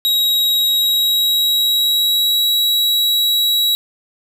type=tone with pitch glide; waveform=45% pulse; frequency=3820 to 3880 Hz; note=A#7 to B7; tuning=+42 to -31 cents; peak=-12 dBFS; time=0.05-3.75 s; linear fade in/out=0 ms; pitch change=+27 cents; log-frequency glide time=0.57-2.44 s; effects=none